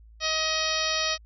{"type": "harmonic tone", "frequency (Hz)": 631, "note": "D#5", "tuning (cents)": 24, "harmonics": [1, 2, 3, 4, 5, 6, 7, 8, 9], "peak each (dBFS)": [-33, -33, -33, -33, -33, -33, -33, -33, -33], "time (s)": [0.2, 1.18], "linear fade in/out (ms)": 50, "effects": ["added 55 Hz sine -48 dBFS peak until 1.25 s"]}